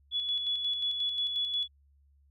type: tone with tremolo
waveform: sine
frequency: 3405 Hz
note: G#7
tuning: 42 cents sharp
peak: -27 dBFS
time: 0.11-1.68 s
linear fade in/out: 50 ms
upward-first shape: square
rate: 5.6 Hz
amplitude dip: 40%
effects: added 70 Hz sine -61 dBFS peak until 2.3 s